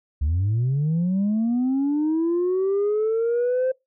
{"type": "linear sweep", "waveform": "sine", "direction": "up", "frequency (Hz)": [68.6, 523.3], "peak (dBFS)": -17, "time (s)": [0.21, 3.72], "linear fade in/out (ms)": 10, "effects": ["noise-tail reverb RT60 0.2 s tail -25 dB re dry", "tanh soft clip ceiling -17 dBFS"]}